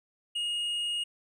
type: tone with hard clipping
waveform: triangle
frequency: 2865 Hz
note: F7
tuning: 44 cents sharp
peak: -30 dBFS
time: 0.35-1.04 s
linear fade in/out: 10 ms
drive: 7 dB
effects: none